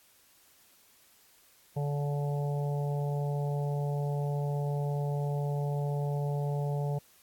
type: harmonic tone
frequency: 144.3 Hz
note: D3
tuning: 30 cents flat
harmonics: 1 / 3 / 4 / 5 / 6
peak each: -29 / -39 / -41 / -43 / -45 dBFS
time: 1.76-6.99 s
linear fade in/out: 10 ms
effects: white hiss -62 dBFS RMS until 7.22 s + AAC 64 kbps